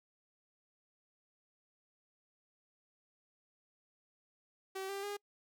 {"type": "tone with pitch steps", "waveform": "sawtooth", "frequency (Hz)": [383.5, 395.7, 408.2], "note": ["G4", "G4", "G#4"], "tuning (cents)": [-38, 16, -30], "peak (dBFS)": -35, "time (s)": [4.75, 5.17], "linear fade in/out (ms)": 10, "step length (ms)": 140, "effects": ["noise-tail reverb RT60 0.1 s tail -26 dB re dry"]}